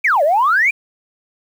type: exponential two-way sweep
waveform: sine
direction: down then up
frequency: 2460 to 554.4 to 2460 Hz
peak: -10 dBFS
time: 0.04-0.71 s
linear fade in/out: 10 ms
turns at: 0.23 s
effects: tanh soft clip ceiling -6 dBFS + 7-bit